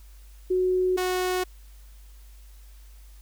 sine / sawtooth tone pair in turn, 368.3 / 366.6 Hz, F#4 / F#4, -8 / -16 cents, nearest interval unison, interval 8 cents, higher first, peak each -20 dBFS, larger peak neither, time 0.5-0.97 / 0.97-1.44 s, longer neither, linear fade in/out 10 ms, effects added 50 Hz sine -45 dBFS peak until 3.21 s + white hiss -59 dBFS RMS until 3.21 s

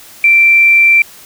sine tone, 2349 Hz, D7, in tune, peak -4 dBFS, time 0.24-1.02 s, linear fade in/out 2 ms, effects white hiss -37 dBFS RMS until 1.25 s

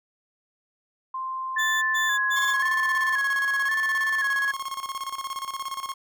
sine tone, 1046.5 Hz, C6, in tune, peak -28 dBFS, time 1.14-3.17 s, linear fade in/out 5 ms
sine tone with vibrato, 1713 Hz, A6, 47 cents flat, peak -22 dBFS, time 1.56-4.52 s, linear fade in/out 10 ms, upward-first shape square, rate 0.94 Hz, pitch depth 43 cents each way
30% pulse tone bursts, 3499 Hz, A7, 10 cents flat, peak -27 dBFS, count 3, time 1.58-2.54 s, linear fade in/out 20 ms, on 240 ms, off 120 ms
45% pulse tone with tremolo, 1082 Hz, C#6, 42 cents flat, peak -28 dBFS, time 2.36-5.94 s, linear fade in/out 5 ms, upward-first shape square, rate 17 Hz, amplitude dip 70%
effects none

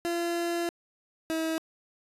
30% pulse tone pair in turn, 341.9 / 322 Hz, F4 / E4, -37 / -41 cents, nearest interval minor second, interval 104 cents, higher first, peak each -25 dBFS, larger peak neither, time 0.05-0.69 / 1.3-1.58 s, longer first, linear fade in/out 0 ms, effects resampled to 32000 Hz

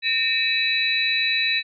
sine tone cluster, 1829 / 2314 / 2581 / 3944 Hz, A#6 / D7 / E7 / B7, -33 / -26 / -37 / -3 cents, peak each -26 / -29 / -24 / -22 dBFS, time 0.02-1.63 s, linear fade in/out 50 ms, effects none

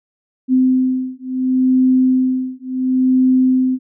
sine beating tone pair, 257.2 / 257.91 Hz, C4 / C4, -30 / -25 cents, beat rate 0.71 Hz, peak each -15 dBFS, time 0.48-3.79 s, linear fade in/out 50 ms, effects none

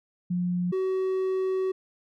sine / triangle tone pair in turn, 178 / 377.2 Hz, F3 / F#4, +33 / +33 cents, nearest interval octave + minor second, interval 1300 cents, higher second, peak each -24 / -22 dBFS, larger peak second, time 0.3-0.72 / 0.72-1.72 s, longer second, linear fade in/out 10 ms, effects none

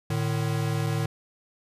square tone pair together, 111.6 / 151.41 Hz, A2 / D#3, +25 / -47 cents, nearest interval perfect fourth, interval 528 cents, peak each -28 dBFS, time 0.1-1.06 s, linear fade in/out 5 ms, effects resampled to 32000 Hz

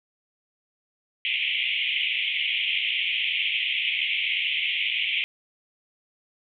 white band-pass noise, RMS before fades -26 dBFS, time 1.25-5.24 s, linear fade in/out 0 ms, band 2100 to 3300 Hz, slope 96 dB/octave, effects none

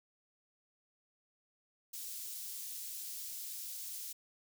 white high-pass noise, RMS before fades -44 dBFS, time 1.93-4.13 s, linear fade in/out 10 ms, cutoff 4800 Hz, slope 12 dB/octave, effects none

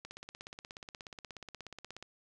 click train, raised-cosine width 0.2 ms, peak -28 dBFS, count 34, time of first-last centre 0.05-2.026 s, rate 16.7 Hz, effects none

